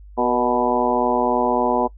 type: harmonic tone with a mistuned harmonic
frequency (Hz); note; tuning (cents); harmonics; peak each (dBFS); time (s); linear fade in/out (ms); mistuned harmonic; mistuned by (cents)
123.47; B2; 0; 2 / 3 / 4 / 5 / 6 / 7 / 8; -24 / -24 / -24 / -24 / -24 / -24 / -24; 0.17-1.88; 20; 4; -51
effects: noise-tail reverb RT60 0.1 s tail -22 dB re dry + added 50 Hz sine -39 dBFS peak until 1.97 s